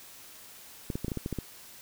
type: clicks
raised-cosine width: 3 ms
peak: -19 dBFS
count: 9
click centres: 0.902 / 0.955 / 1.046 / 1.082 / 1.118 / 1.173 / 1.261 / 1.327 / 1.387 s
effects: white hiss -50 dBFS RMS until 1.81 s